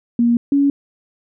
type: tone pair in turn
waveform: sine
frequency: 236.5 / 281.2 Hz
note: A#3 / C#4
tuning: +25 / +25 cents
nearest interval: minor third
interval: 300 cents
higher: second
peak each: -11 dBFS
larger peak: neither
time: 0.19-0.37 / 0.52-0.7 s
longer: neither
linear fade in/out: 2 ms
effects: none